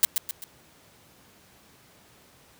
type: noise with echo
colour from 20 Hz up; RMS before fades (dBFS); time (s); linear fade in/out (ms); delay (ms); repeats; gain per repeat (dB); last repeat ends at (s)
blue; -17; 0.03-0.05; 0; 130; 3; -7; 0.44
effects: pink hiss -56 dBFS RMS until 2.59 s + high-pass 80 Hz 12 dB/octave